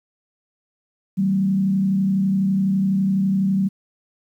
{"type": "tone with frequency modulation", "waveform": "sine", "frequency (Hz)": 192.8, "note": "G3", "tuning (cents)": -28, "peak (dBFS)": -16, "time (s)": [1.17, 3.69], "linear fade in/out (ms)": 20, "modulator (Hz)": 32, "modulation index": 0.5, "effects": ["9-bit"]}